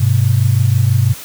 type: tone pair together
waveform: sine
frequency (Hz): 101 / 127.13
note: G#2 / C3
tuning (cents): -48 / -49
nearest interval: major third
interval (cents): 399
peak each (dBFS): -12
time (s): 0-1.14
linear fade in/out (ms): 10
effects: white hiss -32 dBFS RMS until 1.24 s